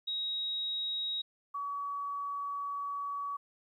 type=tone pair in turn; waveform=sine; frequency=3800 / 1134.3 Hz; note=A#7 / C#6; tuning=+33 / +39 cents; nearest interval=octave + major sixth; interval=2094 cents; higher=first; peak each=-32 / -34 dBFS; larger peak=first; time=0.07-1.22 / 1.54-3.37 s; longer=second; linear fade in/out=10 ms; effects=12-bit